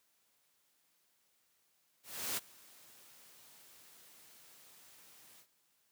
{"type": "noise with ADSR envelope", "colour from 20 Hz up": "white", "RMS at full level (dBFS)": -36, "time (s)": [2.03, 5.47], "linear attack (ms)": 340, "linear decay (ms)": 27, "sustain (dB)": -24, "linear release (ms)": 74, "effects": ["white hiss -75 dBFS RMS until 5.91 s", "high-pass 100 Hz 12 dB/octave"]}